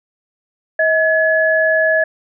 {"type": "tone pair together", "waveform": "sine", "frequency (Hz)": [637.1, 1700], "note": ["D#5", "G#6"], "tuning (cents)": [41, 40], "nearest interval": "octave + perfect fourth", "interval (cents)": 1699, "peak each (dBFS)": -14, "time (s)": [0.79, 2.04], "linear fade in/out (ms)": 5, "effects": []}